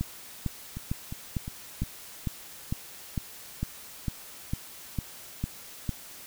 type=two click trains; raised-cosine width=5 ms; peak=-16 / -23 dBFS; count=14 / 4; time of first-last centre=0.01-5.892 / 0.77-1.834 s; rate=2.21 / 2.82 Hz; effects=white hiss -46 dBFS RMS until 6.26 s

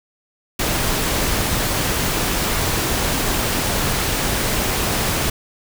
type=noise; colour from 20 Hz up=pink; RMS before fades=-20 dBFS; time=0.59-5.3 s; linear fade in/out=5 ms; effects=none

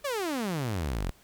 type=exponential sweep; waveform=sawtooth; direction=down; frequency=599 to 38.89 Hz; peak=-25 dBFS; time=0.04-1.11 s; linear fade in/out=10 ms; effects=pink hiss -59 dBFS RMS until 1.23 s

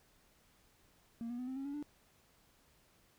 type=tone with pitch steps; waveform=triangle; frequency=231.7 / 241.1 / 250.9 / 261.1 / 271.7 / 282.8 / 294.3 Hz; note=A#3 / B3 / B3 / C4 / C#4 / C#4 / D4; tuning=-10 / -41 / +28 / -3 / -35 / +35 / +4 cents; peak=-36 dBFS; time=1.21-1.826 s; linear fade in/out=0 ms; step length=88 ms; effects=tanh soft clip ceiling -34 dBFS + pink hiss -69 dBFS RMS until 3.18 s

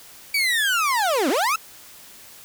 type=linear two-way sweep; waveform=30% pulse; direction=down then up; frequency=2317 to 240 to 1354 Hz; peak=-16 dBFS; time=0.34-1.56 s; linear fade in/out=5 ms; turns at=1.29 s; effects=white hiss -45 dBFS RMS until 2.44 s

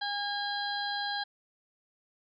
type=harmonic tone with a mistuned harmonic; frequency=814 Hz; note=G#5; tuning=35 cents flat; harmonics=1 / 2 / 4 / 5 / 6; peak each=-35 / -36 / -40 / -37 / -45 dBFS; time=0.01-1.24 s; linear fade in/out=10 ms; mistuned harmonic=6; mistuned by=-21 cents; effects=none

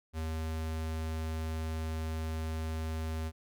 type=tone; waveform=square; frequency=79.8 Hz; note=D#2; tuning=44 cents sharp; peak=-34 dBFS; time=0.13-3.32 s; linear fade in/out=50 ms; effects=none

